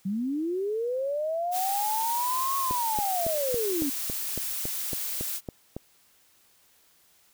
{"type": "linear two-way sweep", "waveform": "sine", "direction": "up then down", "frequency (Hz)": [182.6, 1099, 261.9], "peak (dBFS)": -26, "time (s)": [0.05, 3.9], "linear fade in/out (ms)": 10, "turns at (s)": 2.57}
{"type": "noise", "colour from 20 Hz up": "blue", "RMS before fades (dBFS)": -32, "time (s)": [1.51, 5.41], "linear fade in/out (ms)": 50}
{"type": "click train", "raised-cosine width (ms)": 2, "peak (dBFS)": -20, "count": 12, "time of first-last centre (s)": [2.71, 5.766], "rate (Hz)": 3.6}
{"effects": ["white hiss -62 dBFS RMS until 7.33 s"]}